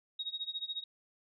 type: tone with tremolo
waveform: sine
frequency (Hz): 3770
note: A#7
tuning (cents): +19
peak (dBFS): -33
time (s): 0.19-0.84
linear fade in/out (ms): 5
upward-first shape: sine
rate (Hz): 14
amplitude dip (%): 90
effects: none